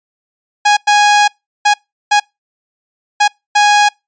sawtooth tone bursts at uneven times, 828 Hz, G#5, 5 cents flat, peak -3 dBFS, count 6, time 0.65-0.77 / 0.87-1.28 / 1.65-1.74 / 2.11-2.2 / 3.2-3.28 / 3.55-3.89 s, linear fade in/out 10 ms, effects noise-tail reverb RT60 0.2 s tail -26 dB re dry + resampled to 16000 Hz

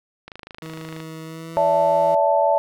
click train, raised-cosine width 0.3 ms, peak -21 dBFS, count 20, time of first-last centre 0.28-1.002 s, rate 26.3 Hz
20% pulse tone with pitch glide, 160 to 165.55 Hz, D#3 to E3, +49 to +8 cents, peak -28 dBFS, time 0.62-2.15 s, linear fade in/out 5 ms, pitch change +59 cents, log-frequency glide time 1.24-1.59 s
sine chord, D suspended second, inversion none, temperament equal with one note detuned, 573.6 / 659.3 / 880 Hz, D5 / E5 / A5, -41 / 0 / 0 cents, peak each -19 dBFS, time 1.57-2.58 s, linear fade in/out 0 ms
effects none

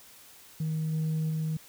sine tone with level steps, 157.7 Hz, D#3, 24 cents sharp, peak -26 / -24 / -26 dBFS, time 0.6-1.57 s, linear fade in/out 5 ms, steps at 0.92 / 1.29 s, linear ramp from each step 20 ms, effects tanh soft clip ceiling -25 dBFS + white hiss -53 dBFS RMS until 1.68 s

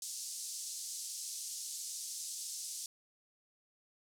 pink band-pass noise, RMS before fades -43 dBFS, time 0.02-2.86 s, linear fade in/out 2 ms, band 5200 to 10000 Hz, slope 24 dB/octave, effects none

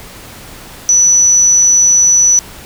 sine tone, 5940 Hz, F#8, 6 cents sharp, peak -5 dBFS, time 0.89-2.39 s, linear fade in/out 0 ms, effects pink hiss -33 dBFS RMS until 2.65 s

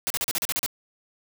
white noise bursts, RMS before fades -26 dBFS, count 9, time 0.07-0.662 s, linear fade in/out 0 ms, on 32 ms, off 38 ms, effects none

